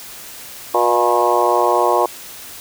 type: harmonic tone with a mistuned harmonic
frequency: 120 Hz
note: B2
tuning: 49 cents flat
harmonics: 3 / 4 / 5 / 6 / 7 / 8 / 9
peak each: -20 / -20 / -20 / -20 / -20 / -20 / -20 dBFS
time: 0.74-2.06 s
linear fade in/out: 5 ms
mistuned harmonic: 6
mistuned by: -39 cents
effects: white hiss -35 dBFS RMS until 2.6 s